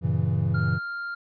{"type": "chord", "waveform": "triangle", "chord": "G diminished seventh", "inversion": "none", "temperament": "equal with one note detuned", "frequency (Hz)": [95.48, 116.54, 138.59, 164.81], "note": ["G2", "Bb2", "Db3", "Fb3"], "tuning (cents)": [-45, 0, 0, 0], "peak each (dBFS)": -25, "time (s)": [0.01, 0.8], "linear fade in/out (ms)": 50}
{"type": "tone", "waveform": "triangle", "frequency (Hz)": 1396.9, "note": "F6", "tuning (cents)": 0, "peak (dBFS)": -28, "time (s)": [0.54, 1.15], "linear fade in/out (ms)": 10}
{"effects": ["resampled to 11025 Hz"]}